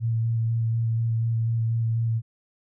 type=tone with vibrato; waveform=sine; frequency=114.3 Hz; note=A#2; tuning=34 cents flat; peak=-21 dBFS; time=0-2.22 s; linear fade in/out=50 ms; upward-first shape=square; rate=4.1 Hz; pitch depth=13 cents each way; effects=none